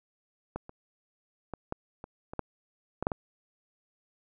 clicks, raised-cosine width 1 ms, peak -20 / -30 / -22 / -18 / -27 / -25 / -16 / -17 / -11 / -18 dBFS, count 10, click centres 0.56 / 0.694 / 1.537 / 1.724 / 2.041 / 2.335 / 2.393 / 3.026 / 3.069 / 3.118 s, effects none

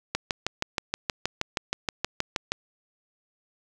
click train, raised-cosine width 0.2 ms, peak -8 dBFS, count 16, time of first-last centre 0.15-2.52 s, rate 6.33 Hz, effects none

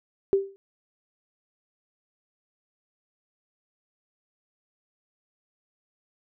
sine tone with exponential decay, 392 Hz, G4, in tune, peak -14 dBFS, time 0.33-0.56 s, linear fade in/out 0 ms, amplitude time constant 50 ms, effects none

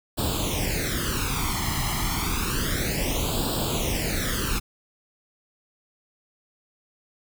pink noise with flanger, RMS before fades -26 dBFS, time 0.17-4.6 s, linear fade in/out 20 ms, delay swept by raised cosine 0.24 to 0.98 ms, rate 0.3 Hz, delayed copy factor +0.85, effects none

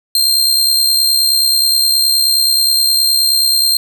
sawtooth tone with amplitude modulation, 4179 Hz, C8, 3 cents flat, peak -5 dBFS, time 0.15-3.77 s, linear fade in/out 2 ms, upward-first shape sine, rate 69.5 Hz, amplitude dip 45%, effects 7-bit

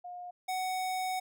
sine / square tone pair in turn, 714 / 745 Hz, F5 / F#5, +38 / +12 cents, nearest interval minor second, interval 74 cents, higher second, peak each -40 / -32 dBFS, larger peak second, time 0.04-0.31 / 0.48-1.2 s, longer second, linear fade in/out 10 ms, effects none

